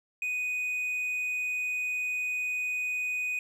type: tone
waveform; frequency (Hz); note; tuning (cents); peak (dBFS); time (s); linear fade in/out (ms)
triangle; 2489; D#7; 0; -27; 0.22-3.39; 2
effects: none